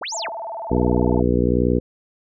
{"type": "linear two-way sweep", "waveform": "sine", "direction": "up then down", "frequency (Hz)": [110, 7640, 110], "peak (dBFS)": -26, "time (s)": [0.01, 0.29], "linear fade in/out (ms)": 10, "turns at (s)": 0.15}
{"type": "tone with vibrato", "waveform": "sine", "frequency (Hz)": 769, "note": "G5", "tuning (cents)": -33, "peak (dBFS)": -27, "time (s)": [0.12, 1.22], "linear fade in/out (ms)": 5, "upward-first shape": "square", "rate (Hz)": 20, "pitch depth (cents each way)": 250}
{"type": "harmonic tone", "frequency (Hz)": 60.9, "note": "B1", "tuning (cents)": -24, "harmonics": [1, 2, 3, 4, 5, 6, 7, 8], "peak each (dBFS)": [-23, -24, -24, -22, -24, -25, -24, -25], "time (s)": [0.7, 1.8], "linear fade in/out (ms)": 20}
{"effects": []}